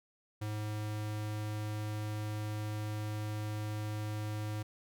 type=tone; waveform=square; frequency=106.3 Hz; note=G#2; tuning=41 cents sharp; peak=-36 dBFS; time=0.41-4.63 s; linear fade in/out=10 ms; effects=none